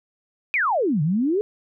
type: exponential two-way sweep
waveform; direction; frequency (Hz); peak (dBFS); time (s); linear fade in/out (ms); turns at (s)
sine; down then up; 2521 to 142.3 to 435.8; -18; 0.54-1.41; 0; 1.02
effects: none